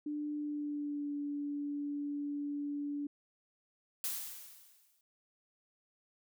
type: tone with pitch glide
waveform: sine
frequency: 296.7 to 288.8 Hz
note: D4 to D4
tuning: +18 to -29 cents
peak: -35 dBFS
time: 0.06-3.07 s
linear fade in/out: 5 ms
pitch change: -47 cents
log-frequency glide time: 0.35-1.14 s
type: noise with exponential decay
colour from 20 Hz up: blue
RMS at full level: -35 dBFS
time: 4.04-5.01 s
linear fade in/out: 1 ms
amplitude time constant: 210 ms
effects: none